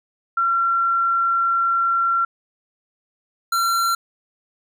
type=tone pair in turn; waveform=sine / square; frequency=1365 / 1365 Hz; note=F6 / F6; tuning=-40 / -40 cents; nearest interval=unison; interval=0 cents; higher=neither; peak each=-16 / -18 dBFS; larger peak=first; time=0.37-2.25 / 3.52-3.95 s; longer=first; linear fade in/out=5 ms; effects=none